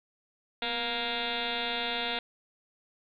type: tone with frequency modulation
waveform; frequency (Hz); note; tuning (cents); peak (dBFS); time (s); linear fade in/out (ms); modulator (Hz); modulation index
sine; 2102; C7; +7; -29; 0.62-2.19; 2; 232; 7.7
effects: 11-bit